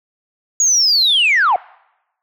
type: linear sweep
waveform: sine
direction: down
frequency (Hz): 6790 to 675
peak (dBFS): -9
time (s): 0.6-1.56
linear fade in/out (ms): 2
effects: noise-tail reverb RT60 0.9 s tail -25 dB re dry + tanh soft clip ceiling -7 dBFS